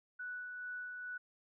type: tone with tremolo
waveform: sine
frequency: 1480 Hz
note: F#6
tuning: in tune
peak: -40 dBFS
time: 0.19-1.18 s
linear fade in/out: 10 ms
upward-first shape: sine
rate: 2.3 Hz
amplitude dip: 30%
effects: none